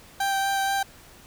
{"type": "tone with vibrato", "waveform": "30% pulse", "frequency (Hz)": 784, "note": "G5", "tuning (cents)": 0, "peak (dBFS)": -20, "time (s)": [0.2, 0.83], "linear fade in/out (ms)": 5, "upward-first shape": "sine", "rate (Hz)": 4.2, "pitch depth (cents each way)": 10, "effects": ["pink hiss -50 dBFS RMS until 1.26 s"]}